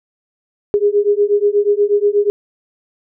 sine beating tone pair, 406.5 / 414.8 Hz, G#4 / G#4, -37 / -2 cents, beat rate 8.3 Hz, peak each -14 dBFS, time 0.74-2.3 s, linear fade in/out 0 ms, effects none

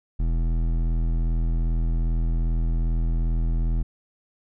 sine tone with hard clipping, 41.26 Hz, E1, 2 cents sharp, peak -22 dBFS, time 0.19-3.83 s, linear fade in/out 10 ms, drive 12 dB, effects none

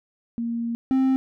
sine / triangle tone pair in turn, 233.1 / 263.7 Hz, A#3 / C4, 0 / +14 cents, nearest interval major second, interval 214 cents, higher second, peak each -24 / -15 dBFS, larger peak second, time 0.38-0.75 / 0.91-1.16 s, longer first, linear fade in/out 0 ms, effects none

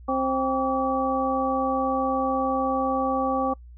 harmonic tone with a mistuned harmonic, 263.9 Hz, C4, 15 cents sharp, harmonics 1 / 2 / 3 / 4, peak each -27 / -27 / -27 / -27 dBFS, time 0.08-3.54 s, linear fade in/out 10 ms, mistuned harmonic 4, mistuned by +140 cents, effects noise-tail reverb RT60 0.1 s tail -26 dB re dry + added 60 Hz sine -42 dBFS peak until 3.77 s

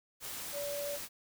sine tone in noise, 575 Hz, D5, 37 cents flat, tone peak -36 dBFS, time 0.52-0.99 s, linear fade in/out 50 ms, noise white, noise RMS -42 dBFS, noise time 0.2-1.09 s, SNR +3 dB, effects none

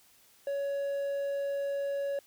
triangle tone, 560 Hz, C#5, 18 cents sharp, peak -28 dBFS, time 0.47-2.19 s, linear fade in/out 2 ms, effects white hiss -62 dBFS RMS until 2.26 s

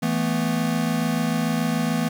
square chord, E suspended fourth, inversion none, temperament equal, 164.81 / 220 / 246.9 Hz, E3 / A3 / B3, 0 / 0 / 0 cents, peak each -26 dBFS, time 0.02-2.09 s, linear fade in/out 10 ms, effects 9-bit

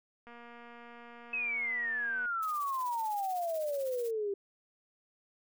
click train, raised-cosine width 0.5 ms, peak -37 dBFS, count 472, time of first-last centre 0.27-2.257 s, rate 237 Hz
sine exponential sweep, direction down, 2590 to 391.3 Hz, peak -31 dBFS, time 1.33-4.34 s, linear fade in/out 5 ms
blue noise with tremolo, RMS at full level -47 dBFS, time 2.42-4.11 s, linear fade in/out 10 ms, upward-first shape triangle, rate 16 Hz, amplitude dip 75%
effects none

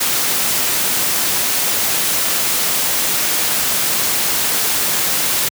white noise, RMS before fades -17 dBFS, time 0-5.49 s, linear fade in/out 10 ms, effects high-pass 100 Hz 12 dB/octave

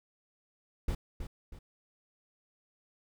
brown noise with echo, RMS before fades -30 dBFS, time 0.88-0.95 s, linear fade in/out 5 ms, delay 320 ms, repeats 2, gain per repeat -8 dB, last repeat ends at 1.59 s, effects none

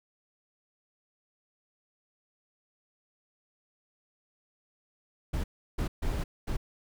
brown noise bursts at uneven times, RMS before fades -30 dBFS, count 4, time 5.33-5.44 / 5.78-5.88 / 6.02-6.24 / 6.47-6.57 s, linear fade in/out 10 ms, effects none

